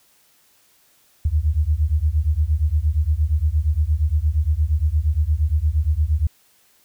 sine beating tone pair, 72.3 / 80.9 Hz, D2 / E2, -27 / -32 cents, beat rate 8.6 Hz, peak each -19 dBFS, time 1.25-6.27 s, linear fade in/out 5 ms, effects white hiss -58 dBFS RMS until 6.84 s

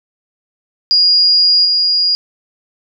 sine tone with level steps, 4861 Hz, D#8, 41 cents flat, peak -7 / -10 dBFS, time 0.91-2.15 s, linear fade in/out 0 ms, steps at 1.65 s, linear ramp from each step 2 ms, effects none

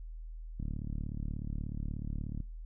click train, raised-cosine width 5 ms, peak -26 dBFS, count 67, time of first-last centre 0.6-2.403 s, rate 36.6 Hz, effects noise-tail reverb RT60 0.3 s tail -24 dB re dry + added 40 Hz sine -41 dBFS peak until 2.65 s

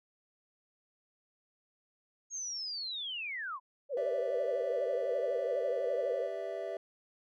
sine linear sweep, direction down, 6600 to 954 Hz, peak -36 dBFS, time 2.3-3.6 s, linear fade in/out 50 ms
sine tone with vibrato, 523.3 Hz, C5, in tune, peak -31 dBFS, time 3.89-6.29 s, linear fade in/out 50 ms, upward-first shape triangle, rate 12 Hz, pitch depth 220 cents each way
triangle chord, E minor seventh, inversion first, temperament equal, 392 / 493.9 / 587.3 / 659.3 Hz, G4 / B4 / D5 / E5, 0 / 0 / 0 / 0 cents, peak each -40 / -43 / -40 / -37 dBFS, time 3.97-6.77 s, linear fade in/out 2 ms
effects none

